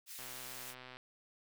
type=high-pass noise; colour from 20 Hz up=white; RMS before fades=-48 dBFS; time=0.06-0.75 s; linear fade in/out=50 ms; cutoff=2100 Hz; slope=12 dB/octave
type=click train; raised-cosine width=0.3 ms; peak=-34 dBFS; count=100; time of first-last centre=0.19-0.97 s; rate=127 Hz
effects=none